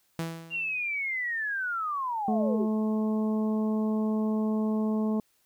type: tone with exponential decay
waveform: sawtooth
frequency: 164.81 Hz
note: E3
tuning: in tune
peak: -24 dBFS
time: 0.19-0.84 s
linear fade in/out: 0 ms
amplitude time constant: 140 ms
type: linear sweep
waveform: sine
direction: down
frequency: 2800 to 329.6 Hz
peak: -28 dBFS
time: 0.5-2.67 s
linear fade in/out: 50 ms
type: harmonic tone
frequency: 216.3 Hz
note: A3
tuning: 29 cents flat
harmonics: 1 / 2 / 3 / 4 / 5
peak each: -25 / -34 / -39 / -43 / -44 dBFS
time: 2.28-5.2 s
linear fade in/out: 2 ms
effects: white hiss -69 dBFS RMS until 5.45 s